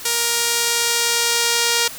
sawtooth tone with band-pass filter sweep, 469.6 Hz, A#4, 13 cents sharp, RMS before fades -19 dBFS, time 0.05-1.88 s, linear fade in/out 5 ms, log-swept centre 8700 to 5800 Hz, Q 0.77, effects white hiss -34 dBFS RMS until 1.98 s

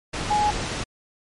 sine tone in noise, 837 Hz, G#5, 13 cents sharp, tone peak -18 dBFS, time 0.3-0.51 s, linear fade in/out 10 ms, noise pink, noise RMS -28 dBFS, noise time 0.13-0.84 s, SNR +7 dB, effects low-pass 7000 Hz 12 dB/octave + MP3 48 kbps

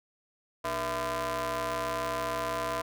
sawtooth ring-modulated tone, 178.8 Hz, F3, 41 cents sharp, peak -23 dBFS, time 0.64-2.82 s, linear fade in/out 10 ms, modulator 838 Hz, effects none

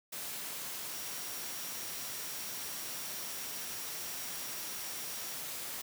sine tone in noise, 5640 Hz, F8, 16 cents sharp, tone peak -49 dBFS, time 0.91-5.35 s, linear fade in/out 10 ms, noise white, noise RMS -41 dBFS, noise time 0.12-5.82 s, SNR -11 dB, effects high-pass 100 Hz 12 dB/octave

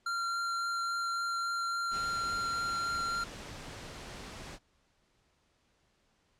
square tone with vibrato, 1378 Hz, F6, 24 cents flat, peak -32 dBFS, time 0.06-3.24 s, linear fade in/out 5 ms, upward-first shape triangle, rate 3.6 Hz, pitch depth 8 cents each way
pink noise, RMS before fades -45 dBFS, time 1.9-4.59 s, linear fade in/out 50 ms
effects pink hiss -72 dBFS RMS until 6.39 s + low-pass 7000 Hz 12 dB/octave

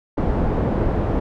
pink low-pass noise, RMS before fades -20 dBFS, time 0.17-1.2 s, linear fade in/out 10 ms, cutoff 700 Hz, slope 12 dB/octave, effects none

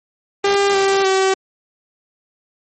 sawtooth tone with pitch steps, 399.4 / 391 / 382.7 Hz, G4 / G4 / G4, +32 / -4 / -42 cents, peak -9 dBFS, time 0.44-1.34 s, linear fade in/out 5 ms, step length 300 ms, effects MP3 32 kbps

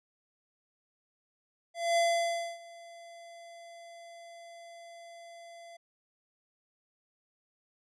square tone with ADSR envelope, 680 Hz, F5, 46 cents flat, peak -24 dBFS, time 1.74-5.77 s, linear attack 230 ms, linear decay 610 ms, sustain -24 dB, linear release 8 ms, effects resampled to 22050 Hz

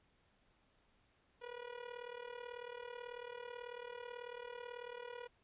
sawtooth tone with amplitude modulation, 484.9 Hz, B4, 32 cents flat, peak -39 dBFS, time 1.41-5.28 s, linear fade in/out 20 ms, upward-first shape sine, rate 38.2 Hz, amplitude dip 80%, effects pink hiss -74 dBFS RMS until 5.43 s + resampled to 8000 Hz

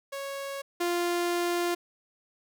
sawtooth tone pair in turn, 553 / 348.4 Hz, C#5 / F4, -4 / -4 cents, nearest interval minor sixth, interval 800 cents, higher first, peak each -30 / -22 dBFS, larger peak second, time 0.12-0.62 / 0.8-1.75 s, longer second, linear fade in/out 10 ms, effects none

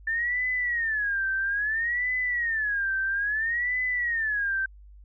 sine tone with vibrato, 1769 Hz, A6, 9 cents sharp, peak -24 dBFS, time 0.07-4.66 s, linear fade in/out 5 ms, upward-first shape sine, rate 0.6 Hz, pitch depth 220 cents each way, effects added 50 Hz sine -46 dBFS peak until 5.04 s

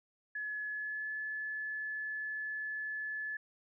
sine tone with pitch glide, 1703 to 1723.8 Hz, G#6 to A6, +43 to -36 cents, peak -36 dBFS, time 0.35-3.37 s, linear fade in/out 5 ms, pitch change +21 cents, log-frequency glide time 0.69-1.1 s, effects none

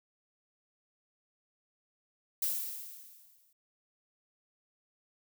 violet noise with exponential decay, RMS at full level -30 dBFS, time 2.42-3.53 s, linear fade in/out 5 ms, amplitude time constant 240 ms, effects none

